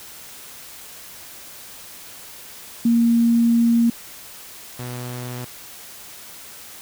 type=tone pair in turn; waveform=sine / sawtooth; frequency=233.1 / 123.48 Hz; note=A#3 / B2; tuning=0 / 0 cents; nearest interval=major seventh; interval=1100 cents; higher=first; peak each=-13 / -25 dBFS; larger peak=first; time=2.85-3.9 / 4.79-5.45 s; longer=first; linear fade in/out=5 ms; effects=white hiss -40 dBFS RMS until 6.81 s